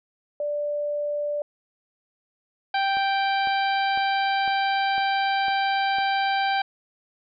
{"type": "tone", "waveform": "sine", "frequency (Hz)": 587.3, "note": "D5", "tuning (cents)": 0, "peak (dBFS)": -24, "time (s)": [0.4, 1.42], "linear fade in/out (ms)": 2}
{"type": "harmonic tone", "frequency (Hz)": 784, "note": "G5", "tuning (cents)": 0, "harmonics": [1, 2, 3, 4, 5, 6], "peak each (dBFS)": [-22, -28, -32, -34, -36, -38], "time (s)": [2.74, 6.62], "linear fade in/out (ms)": 5}
{"type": "click train", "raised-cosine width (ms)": 1, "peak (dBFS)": -25, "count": 7, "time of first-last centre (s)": [2.97, 5.985], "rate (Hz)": 1.99}
{"effects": []}